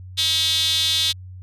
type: tone with high-pass filter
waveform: sawtooth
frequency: 320 Hz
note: D#4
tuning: 49 cents sharp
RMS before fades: -20 dBFS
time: 0.17-1.13 s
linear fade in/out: 20 ms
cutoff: 3600 Hz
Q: 6.5
effects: added 92 Hz sine -35 dBFS peak until 1.42 s + resampled to 32000 Hz